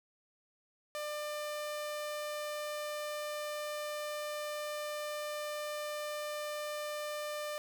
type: tone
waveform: sawtooth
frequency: 597 Hz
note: D5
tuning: 28 cents sharp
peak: -33 dBFS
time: 0.95-7.58 s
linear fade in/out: 0 ms
effects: none